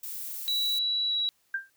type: noise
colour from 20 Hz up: violet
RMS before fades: -37 dBFS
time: 0.03-0.79 s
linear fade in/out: 5 ms
type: tone with pitch glide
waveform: sine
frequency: 3921 to 3894 Hz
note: B7 to B7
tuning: -13 to -25 cents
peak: -25 dBFS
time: 0.48-1.29 s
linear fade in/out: 0 ms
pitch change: -12 cents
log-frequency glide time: 1.08-1.14 s
type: tone with exponential decay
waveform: sine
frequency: 1584 Hz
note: G6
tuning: 18 cents sharp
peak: -24 dBFS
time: 1.54-1.7 s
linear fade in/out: 5 ms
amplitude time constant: 34 ms
effects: white hiss -69 dBFS RMS until 1.76 s